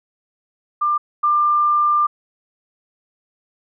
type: tone pair in turn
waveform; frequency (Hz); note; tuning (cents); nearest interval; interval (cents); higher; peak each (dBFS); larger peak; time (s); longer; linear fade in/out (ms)
sine; 1193 / 1193; D6 / D6; +27 / +27; unison; 0; neither; -15 / -13; second; 0.81-0.98 / 1.23-2.07; second; 10
effects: none